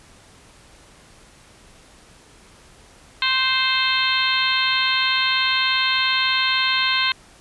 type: harmonic tone with a mistuned harmonic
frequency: 523.3 Hz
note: C5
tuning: in tune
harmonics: 2 / 3 / 4 / 5 / 6 / 7 / 8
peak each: -25 / -25 / -25 / -25 / -25 / -25 / -25 dBFS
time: 3.22-7.12 s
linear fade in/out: 2 ms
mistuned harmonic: 3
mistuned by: -16 cents
effects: pink hiss -49 dBFS RMS until 7.4 s + resampled to 24000 Hz